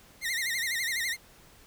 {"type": "tone with vibrato", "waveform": "sawtooth", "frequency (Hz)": 1970, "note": "B6", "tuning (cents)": -5, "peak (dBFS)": -25, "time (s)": [0.21, 1.17], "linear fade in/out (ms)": 50, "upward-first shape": "sine", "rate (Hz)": 12, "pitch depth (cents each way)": 140, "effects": ["pink hiss -56 dBFS RMS until 1.66 s"]}